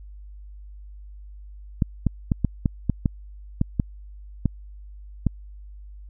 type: clicks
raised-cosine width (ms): 5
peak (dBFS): -7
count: 11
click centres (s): 1.822 / 2.067 / 2.318 / 2.447 / 2.658 / 2.897 / 3.058 / 3.614 / 3.798 / 4.457 / 5.267
effects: added 50 Hz sine -39 dBFS peak until 6.09 s